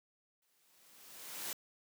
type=noise with exponential growth; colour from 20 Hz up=white; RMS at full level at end=-39 dBFS; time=0.42-1.53 s; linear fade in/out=2 ms; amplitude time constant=240 ms; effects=high-pass 150 Hz 12 dB/octave